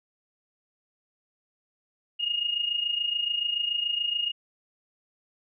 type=tone with amplitude modulation; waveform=sine; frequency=2855 Hz; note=F7; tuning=37 cents sharp; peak=-22 dBFS; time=2.19-4.32 s; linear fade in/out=20 ms; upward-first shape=sine; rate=27 Hz; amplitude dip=70%; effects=none